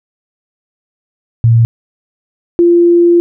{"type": "tone pair in turn", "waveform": "sine", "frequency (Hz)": [115.5, 344.9], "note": ["A#2", "F4"], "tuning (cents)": [-16, -22], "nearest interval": "octave + perfect fifth", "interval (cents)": 1894, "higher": "second", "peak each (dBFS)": -4, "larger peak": "neither", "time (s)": [[1.44, 1.65], [2.59, 3.2]], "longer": "second", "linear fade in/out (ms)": 0, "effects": []}